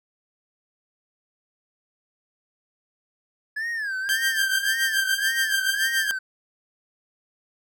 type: tone with vibrato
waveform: triangle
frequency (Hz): 1687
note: G#6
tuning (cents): +27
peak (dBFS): -24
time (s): 3.56-6.19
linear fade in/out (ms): 10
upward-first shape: sine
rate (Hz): 1.8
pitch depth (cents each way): 180
type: tone with tremolo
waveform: sawtooth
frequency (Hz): 1578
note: G6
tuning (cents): +11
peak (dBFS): -16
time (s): 4.09-6.11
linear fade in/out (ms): 0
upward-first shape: sine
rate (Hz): 7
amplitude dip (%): 70
effects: none